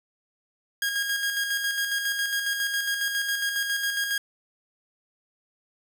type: tone with tremolo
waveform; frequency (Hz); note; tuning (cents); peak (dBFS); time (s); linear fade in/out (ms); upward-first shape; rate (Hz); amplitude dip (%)
sawtooth; 1631; G#6; -32; -20; 0.82-4.18; 2; square; 7.3; 40
effects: none